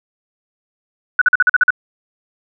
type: tone bursts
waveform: sine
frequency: 1480 Hz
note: F#6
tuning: in tune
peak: -7 dBFS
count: 8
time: 1.19-1.705 s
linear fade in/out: 2 ms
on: 25 ms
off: 45 ms
effects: none